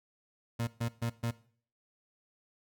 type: tone bursts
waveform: 30% pulse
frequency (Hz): 116.9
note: A#2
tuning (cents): +5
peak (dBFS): -28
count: 4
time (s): 0.59-1.312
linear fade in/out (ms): 10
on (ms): 83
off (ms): 130
effects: noise-tail reverb RT60 0.5 s tail -18 dB re dry